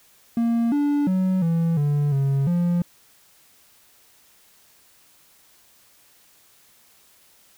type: tone with pitch steps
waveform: triangle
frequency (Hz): 232.5 / 289.5 / 186.8 / 166.3 / 145.6 / 137.5 / 174.2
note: A#3 / D4 / F#3 / E3 / D3 / C#3 / F3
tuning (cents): -4 / -25 / +17 / +16 / -15 / -14 / -4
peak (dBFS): -16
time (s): 0.37-2.82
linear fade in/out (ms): 2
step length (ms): 350
effects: white hiss -56 dBFS RMS until 7.57 s